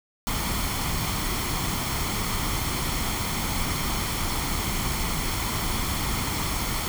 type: noise with comb filter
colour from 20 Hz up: pink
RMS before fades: -27 dBFS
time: 0.27-6.88 s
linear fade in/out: 0 ms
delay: 0.92 ms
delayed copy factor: +0.5
effects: none